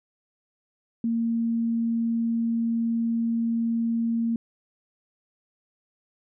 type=tone; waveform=sine; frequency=230.3 Hz; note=A#3; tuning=21 cents flat; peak=-22 dBFS; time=1.04-4.36 s; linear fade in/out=2 ms; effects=none